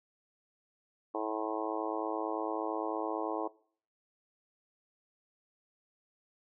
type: harmonic tone with a mistuned harmonic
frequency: 108.9 Hz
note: A2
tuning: 17 cents flat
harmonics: 3 / 4 / 5 / 6 / 7 / 8 / 9 / 10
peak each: -38 / -39 / -40 / -41 / -41 / -42 / -43 / -43 dBFS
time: 1.14-3.48 s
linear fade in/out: 10 ms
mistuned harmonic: 10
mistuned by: -23 cents
effects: noise-tail reverb RT60 0.5 s tail -21 dB re dry